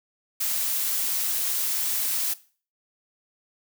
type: noise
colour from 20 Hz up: blue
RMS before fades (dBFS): -26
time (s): 0.4-2.34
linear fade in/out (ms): 10
effects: noise-tail reverb RT60 0.4 s tail -18 dB re dry